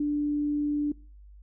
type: tone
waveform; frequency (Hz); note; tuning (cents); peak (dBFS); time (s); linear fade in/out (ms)
sine; 293.7; D4; 0; -24; 0-0.92; 5
effects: noise-tail reverb RT60 0.4 s tail -24 dB re dry + added 50 Hz sine -47 dBFS peak until 1.42 s